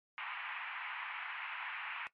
white band-pass noise, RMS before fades -43 dBFS, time 0.18-2.07 s, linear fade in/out 0 ms, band 840 to 2700 Hz, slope 48 dB/octave, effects noise-tail reverb RT60 0.1 s tail -17 dB re dry + MP3 48 kbps

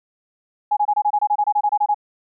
sine tone bursts, 833 Hz, G#5, 5 cents sharp, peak -14 dBFS, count 15, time 0.71-1.945 s, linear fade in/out 10 ms, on 59 ms, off 25 ms, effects none

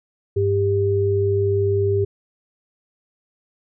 sine tone pair together, 99.3 / 397.6 Hz, G2 / G4, +23 / +25 cents, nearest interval 2 octaves, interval 2402 cents, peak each -20 / -18 dBFS, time 0.36-2.05 s, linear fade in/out 10 ms, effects none

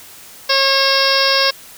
harmonic tone, 543 Hz, C#5, 36 cents flat, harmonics 1 / 2 / 3 / 4 / 5 / 6 / 7 / 8 / 9 / 10, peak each -19 / -20 / -20 / -24 / -23 / -24 / -22 / -23 / -19 / -19 dBFS, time 0.49-1.51 s, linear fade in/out 10 ms, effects white hiss -39 dBFS RMS until 1.77 s

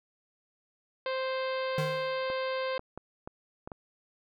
harmonic tone, 523.3 Hz, C5, in tune, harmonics 1 / 2 / 3 / 4 / 5 / 6 / 7 / 8 / 9, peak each -31 / -37 / -41 / -43 / -45 / -47 / -48 / -49 / -50 dBFS, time 1.06-2.78 s, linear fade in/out 2 ms
square tone with exponential decay, 153.4 Hz, D#3, 24 cents flat, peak -28 dBFS, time 1.78-2.24 s, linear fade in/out 2 ms, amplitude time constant 99 ms
clicks, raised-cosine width 1 ms, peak -26 dBFS, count 6, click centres 2.301 / 2.794 / 2.976 / 3.275 / 3.675 / 3.718 s
effects none

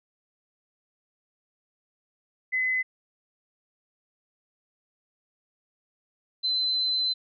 sine tone pair in turn, 2027 / 4054 Hz, B6 / B7, +45 / +45 cents, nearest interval octave, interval 1200 cents, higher second, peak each -23 dBFS, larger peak neither, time 2.52-2.83 / 6.43-7.14 s, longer second, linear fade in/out 20 ms, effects none

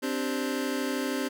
sawtooth chord, C suspended second, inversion none, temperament just, 261.6 / 294.3 / 392.4 Hz, C4 / D4 / G4, 0 / +4 / +2 cents, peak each -26 / -29 / -30 dBFS, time 0.02-1.29 s, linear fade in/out 20 ms, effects none

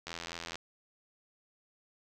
click train, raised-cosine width 0.2 ms, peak -22 dBFS, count 42, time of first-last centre 0.07-0.556 s, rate 84.4 Hz, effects none

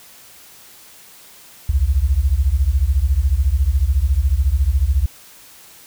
sine beating tone pair, 61 / 75 Hz, B1 / D2, -21 / +37 cents, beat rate 14 Hz, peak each -16 dBFS, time 1.69-5.06 s, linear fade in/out 5 ms, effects white hiss -44 dBFS RMS until 5.86 s

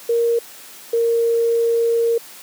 sine tone pair in turn, 467.2 / 463.7 Hz, A#4 / A#4, +4 / -9 cents, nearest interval unison, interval 13 cents, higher first, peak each -14 dBFS, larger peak neither, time 0.09-0.39 / 0.93-2.18 s, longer second, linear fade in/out 5 ms, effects white hiss -40 dBFS RMS until 2.42 s + high-pass 200 Hz 12 dB/octave

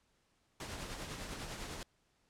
pink noise with tremolo, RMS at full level -42 dBFS, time 0.6-1.83 s, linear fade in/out 2 ms, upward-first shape triangle, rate 10 Hz, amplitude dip 45%, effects pink hiss -75 dBFS RMS until 2.29 s + low-pass 9000 Hz 12 dB/octave

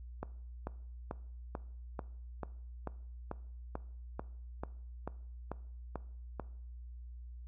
click train, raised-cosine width 1 ms, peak -24 dBFS, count 15, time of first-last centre 0.23-6.397 s, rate 2.27 Hz, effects noise-tail reverb RT60 0.6 s tail -19 dB re dry + added 60 Hz sine -45 dBFS peak until 7.47 s

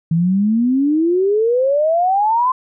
sine exponential sweep, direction up, 160 to 1046.5 Hz, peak -12 dBFS, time 0.11-2.52 s, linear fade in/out 5 ms, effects none

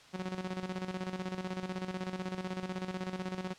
sawtooth tone with tremolo, 185 Hz, F#3, in tune, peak -30 dBFS, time 0.13-3.54 s, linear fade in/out 20 ms, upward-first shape square, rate 16 Hz, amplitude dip 65%, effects white hiss -56 dBFS RMS until 3.58 s + low-pass 5000 Hz 12 dB/octave

